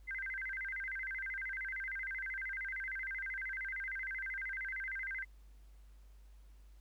sine tone with vibrato, 1800 Hz, A6, 39 cents sharp, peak -38 dBFS, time 0.07-5.25 s, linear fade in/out 20 ms, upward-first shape square, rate 13 Hz, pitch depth 230 cents each way, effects added 50 Hz sine -55 dBFS peak until 6.8 s + pink hiss -73 dBFS RMS until 6.8 s

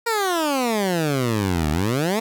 15% pulse exponential two-way sweep, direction down then up, 476.1 to 73.42 to 232.7 Hz, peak -13 dBFS, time 0.06-2.2 s, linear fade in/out 10 ms, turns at 1.7 s, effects none

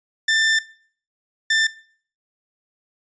sawtooth tone bursts at uneven times, 1782 Hz, A6, 22 cents sharp, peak -12 dBFS, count 2, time 0.28-0.59 / 1.5-1.67 s, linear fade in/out 5 ms, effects noise-tail reverb RT60 0.5 s tail -20 dB re dry + resampled to 16000 Hz

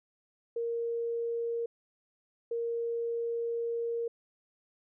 sine tone bursts at uneven times, 466.2 Hz, A#4, in tune, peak -30 dBFS, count 2, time 0.56-1.66 / 2.51-4.08 s, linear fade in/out 5 ms, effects none

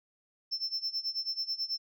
sine tone with tremolo, 5330 Hz, E8, 18 cents sharp, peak -27 dBFS, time 0.51-1.78 s, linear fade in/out 20 ms, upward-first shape sine, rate 9.2 Hz, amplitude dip 90%, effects tanh soft clip ceiling -27 dBFS

